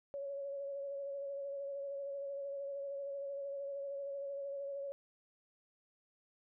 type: tone with vibrato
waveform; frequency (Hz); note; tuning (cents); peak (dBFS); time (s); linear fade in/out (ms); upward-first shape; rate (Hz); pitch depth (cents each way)
sine; 558; C#5; +11; -39; 0.14-4.92; 0; sine; 13; 24
effects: none